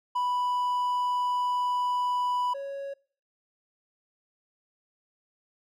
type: tone pair in turn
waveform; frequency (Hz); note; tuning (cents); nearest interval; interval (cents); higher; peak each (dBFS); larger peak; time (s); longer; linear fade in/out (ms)
triangle; 987.8 / 554.4; B5 / C#5; 0 / 0; minor seventh; 1000; first; -23 / -31; first; 0.15-2.54 / 2.54-2.94; first; 10
effects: noise-tail reverb RT60 0.5 s tail -24 dB re dry

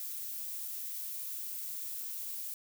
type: noise with dropouts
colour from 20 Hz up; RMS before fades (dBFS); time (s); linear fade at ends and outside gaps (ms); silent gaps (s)
violet; -40; 0-2.54; 1; 0.679-0.682
effects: none

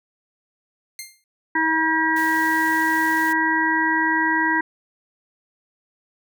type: tone with exponential decay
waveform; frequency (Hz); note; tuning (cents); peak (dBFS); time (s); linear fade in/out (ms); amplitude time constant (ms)
10% pulse; 2107; C7; +12; -20; 0.99-1.24; 1; 53
type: harmonic tone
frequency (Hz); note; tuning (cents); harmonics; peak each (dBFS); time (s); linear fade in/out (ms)
320.2; D#4; +50; 1 / 3 / 5 / 6; -24 / -22 / -23 / -22; 1.55-4.61; 5
type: noise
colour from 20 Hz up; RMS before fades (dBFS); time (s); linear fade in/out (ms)
white; -37; 2.16-3.33; 5
effects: none

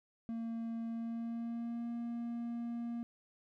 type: tone with pitch glide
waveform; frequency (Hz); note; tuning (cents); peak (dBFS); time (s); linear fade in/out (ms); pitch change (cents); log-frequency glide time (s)
triangle; 228.9 to 235.2; A#3 to A#3; -31 to +16; -35; 0.29-3.03; 0; +47; 0.88-1.89
effects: none

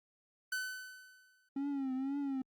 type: tone with exponential decay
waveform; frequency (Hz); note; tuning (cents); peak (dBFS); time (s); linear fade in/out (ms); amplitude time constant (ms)
45% pulse; 1511; F#6; +36; -33; 0.52-1.49; 5; 210
type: tone with vibrato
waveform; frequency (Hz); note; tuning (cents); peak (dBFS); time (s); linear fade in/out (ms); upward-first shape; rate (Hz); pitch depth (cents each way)
triangle; 271.5; C#4; -36; -32; 1.56-2.42; 5; triangle; 2; 98
effects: Opus 48 kbps

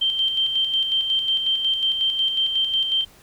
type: tone with tremolo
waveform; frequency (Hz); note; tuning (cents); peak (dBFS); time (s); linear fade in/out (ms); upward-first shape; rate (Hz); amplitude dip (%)
sine; 3136; G7; 0; -17; 0.01-3.05; 10; square; 5.5; 45
effects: pink hiss -51 dBFS RMS until 3.22 s

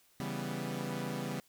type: chord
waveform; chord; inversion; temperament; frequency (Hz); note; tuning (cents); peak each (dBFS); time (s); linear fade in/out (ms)
sawtooth; C# half-diminished seventh; none; equal; 138.59 / 164.81 / 196 / 246.9; C#3 / E3 / G3 / B3; 0 / 0 / 0 / 0; -37 / -38 / -37 / -37; 0.2-1.4; 0
effects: white hiss -67 dBFS RMS until 1.48 s

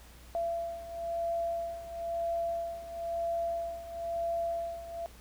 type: beating tone pair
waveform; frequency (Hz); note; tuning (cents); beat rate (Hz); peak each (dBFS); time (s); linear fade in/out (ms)
sine; 676 / 677; E5 / E5; +43 / +46; 1; -33 / -37; 0.35-5.06; 0
effects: added 60 Hz sine -52 dBFS peak until 5.2 s + pink hiss -56 dBFS RMS until 5.2 s

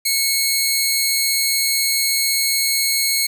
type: tone pair together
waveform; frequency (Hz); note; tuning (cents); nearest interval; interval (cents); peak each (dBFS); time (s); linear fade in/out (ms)
15% pulse; 2200 / 4153; C#7 / C8; -14 / -14; major seventh; 1100; -13; 0.05-3.27; 10
effects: none

